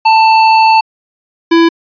square tone pair in turn, 887 / 333.2 Hz, A5 / E4, +14 / +19 cents, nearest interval octave + perfect fourth, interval 1695 cents, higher first, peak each -5 dBFS, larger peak neither, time 0.05-0.81 / 1.51-1.69 s, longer first, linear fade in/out 10 ms, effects resampled to 11025 Hz

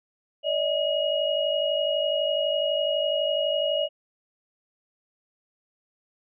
sine tone cluster, 579 / 631 / 2887 Hz, D5 / D#5 / F#7, -25 / +24 / -43 cents, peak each -26 / -26 / -28 dBFS, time 0.43-3.89 s, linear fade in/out 50 ms, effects none

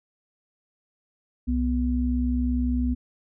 sine tone pair together, 64.72 / 246.9 Hz, C2 / B3, -18 / 0 cents, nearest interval octave + major seventh, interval 2318 cents, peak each -24 dBFS, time 1.47-2.95 s, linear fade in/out 20 ms, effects none

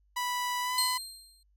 sawtooth tone with pitch glide, 986 to 1003.8 Hz, B5 to B5, -3 to +28 cents, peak -26 dBFS, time 0.16-0.98 s, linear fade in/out 10 ms, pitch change +31 cents, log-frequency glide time 0.61-0.74 s
25% pulse tone with exponential decay, 4186 Hz, C8, in tune, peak -19 dBFS, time 0.78-1.43 s, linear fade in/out 2 ms, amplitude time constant 140 ms
effects added 50 Hz sine -64 dBFS peak until 1.56 s

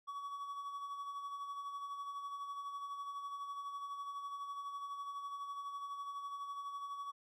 triangle tone with tremolo, 1130 Hz, C#6, 33 cents sharp, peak -38 dBFS, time 0.07-7.12 s, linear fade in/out 20 ms, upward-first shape sine, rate 12 Hz, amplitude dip 45%, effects none

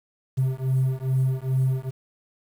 triangle beating tone pair, 130 / 132.4 Hz, C3 / C3, -11 / +21 cents, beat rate 2.4 Hz, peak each -21 dBFS, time 0.37-1.91 s, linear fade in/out 20 ms, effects tanh soft clip ceiling -13 dBFS + 8-bit

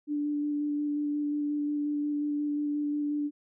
sine tone with vibrato, 293.7 Hz, D4, in tune, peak -27 dBFS, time 0.07-3.31 s, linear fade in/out 50 ms, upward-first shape square, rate 5.6 Hz, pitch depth 9 cents each way, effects none

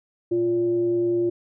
sine tone with frequency modulation, 348.7 Hz, F4, 3 cents flat, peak -19 dBFS, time 0.31-1.3 s, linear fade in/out 10 ms, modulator 229 Hz, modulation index 0.28, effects none

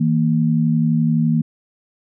sine tone pair together, 160.3 / 232.1 Hz, E3 / A#3, -48 / -7 cents, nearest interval tritone, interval 641 cents, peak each -16 / -17 dBFS, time 0-1.42 s, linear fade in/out 10 ms, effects none

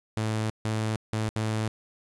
sawtooth tone bursts at uneven times, 109.4 Hz, A2, 9 cents flat, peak -22 dBFS, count 4, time 0.17-0.5 / 0.65-0.96 / 1.13-1.29 / 1.36-1.68 s, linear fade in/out 0 ms, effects resampled to 24000 Hz + 9-bit

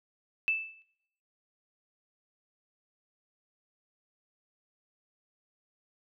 sine tone with exponential decay, 2637 Hz, E7, in tune, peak -22 dBFS, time 0.48-0.82 s, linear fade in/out 0 ms, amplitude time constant 73 ms, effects noise-tail reverb RT60 0.8 s tail -22 dB re dry

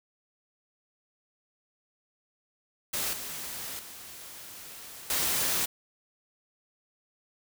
white noise with level steps, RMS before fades -31 / -38 / -45 / -28 dBFS, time 2.93-5.66 s, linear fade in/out 10 ms, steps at 3.13 / 3.79 / 5.1 s, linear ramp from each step 2 ms, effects none

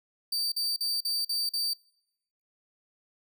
40% pulse tone bursts, 4630 Hz, D8, 25 cents flat, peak -26 dBFS, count 6, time 0.32-1.735 s, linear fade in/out 5 ms, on 200 ms, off 43 ms, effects noise-tail reverb RT60 0.9 s tail -26 dB re dry

